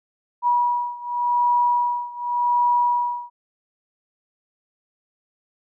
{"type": "beating tone pair", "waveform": "sine", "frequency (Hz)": [967, 967.88], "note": ["B5", "B5"], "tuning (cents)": [-37, -35], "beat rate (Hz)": 0.88, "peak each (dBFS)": [-20, -22], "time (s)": [0.42, 3.3], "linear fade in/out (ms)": 50, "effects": []}